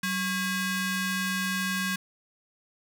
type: ring-modulated tone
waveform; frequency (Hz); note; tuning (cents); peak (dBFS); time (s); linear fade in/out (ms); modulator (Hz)
sawtooth; 906; A#5; -50; -20; 0.03-1.96; 5; 717
effects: none